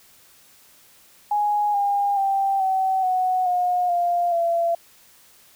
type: tone with pitch steps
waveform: sine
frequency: 830.6 / 807 / 784 / 761.7 / 740 / 718.9 / 698.4 / 678.6 Hz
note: G#5 / G#5 / G5 / G5 / F#5 / F5 / F5 / F5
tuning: 0 / -50 / 0 / -50 / 0 / +50 / 0 / -50 cents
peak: -18 dBFS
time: 1.31-4.75 s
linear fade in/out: 5 ms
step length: 430 ms
effects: white hiss -53 dBFS RMS until 5.55 s